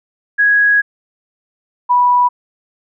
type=tone pair in turn; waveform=sine; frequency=1661.2 / 981.5 Hz; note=G#6 / B5; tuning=0 / -11 cents; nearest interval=major sixth; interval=911 cents; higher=first; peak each=-8 dBFS; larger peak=neither; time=0.38-0.82 / 1.89-2.29 s; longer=first; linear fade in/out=20 ms; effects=none